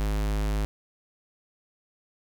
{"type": "tone", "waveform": "square", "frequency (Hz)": 51.91, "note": "G#1", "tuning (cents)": 0, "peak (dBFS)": -25, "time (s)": [0, 0.65], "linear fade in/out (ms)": 0, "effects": []}